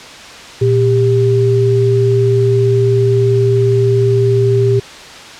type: tone pair together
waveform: sine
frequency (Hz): 117.82 / 396.3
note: A#2 / G4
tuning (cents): +19 / +19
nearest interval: octave + major sixth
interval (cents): 2100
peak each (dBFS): -11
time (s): 0.61-4.8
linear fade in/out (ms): 10
effects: white hiss -32 dBFS RMS until 5.39 s + low-pass 5000 Hz 12 dB/octave